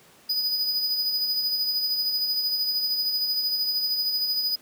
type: tone with tremolo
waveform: square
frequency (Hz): 4966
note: D#8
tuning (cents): -4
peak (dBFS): -22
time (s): 0.29-4.56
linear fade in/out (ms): 10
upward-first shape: sine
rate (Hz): 13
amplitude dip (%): 40
effects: pink hiss -54 dBFS RMS until 4.61 s + high-pass 150 Hz 12 dB/octave